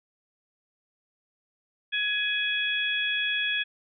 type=harmonic tone; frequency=838 Hz; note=G#5; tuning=15 cents sharp; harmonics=2 / 3 / 4; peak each=-29 / -29 / -29 dBFS; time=1.92-3.64 s; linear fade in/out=20 ms; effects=none